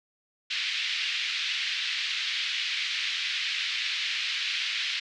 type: band-pass noise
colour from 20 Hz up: white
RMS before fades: -30 dBFS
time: 0.5-5 s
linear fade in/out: 10 ms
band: 2000 to 4000 Hz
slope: 24 dB/octave
effects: low-pass 7000 Hz 12 dB/octave